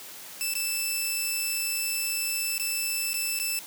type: tone with dropouts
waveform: 10% pulse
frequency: 2642 Hz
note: E7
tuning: 3 cents sharp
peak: -18 dBFS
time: 0.41-3.59 s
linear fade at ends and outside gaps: 0 ms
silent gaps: 0.537-0.553 / 2.58-2.597 / 3.132-3.142 / 3.389-3.399 s
effects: white hiss -43 dBFS RMS until 3.66 s + high-pass 150 Hz 12 dB/octave